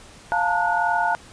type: tone cluster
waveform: sine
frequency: 700 / 871 / 913 / 1455 Hz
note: F5 / A5 / A#5 / F#6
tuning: +4 / -18 / -36 / -29 cents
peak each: -24 dBFS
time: 0.32-1.15 s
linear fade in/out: 0 ms
effects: pink hiss -46 dBFS RMS until 1.32 s + resampled to 22050 Hz